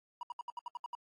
triangle tone bursts, 962 Hz, B5, 46 cents flat, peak -36 dBFS, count 9, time 0.21-0.951 s, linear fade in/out 2 ms, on 21 ms, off 69 ms, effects AAC 32 kbps

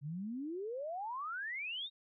sine exponential sweep, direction up, 136.4 to 3812 Hz, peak -38 dBFS, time 0.01-1.9 s, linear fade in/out 50 ms, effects none

